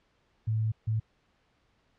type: tone bursts at uneven times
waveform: sine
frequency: 110 Hz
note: A2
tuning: in tune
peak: -25 dBFS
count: 2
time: 0.47-0.72 / 0.87-1 s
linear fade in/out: 10 ms
effects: pink hiss -70 dBFS RMS until 1.98 s + low-pass 4000 Hz 12 dB/octave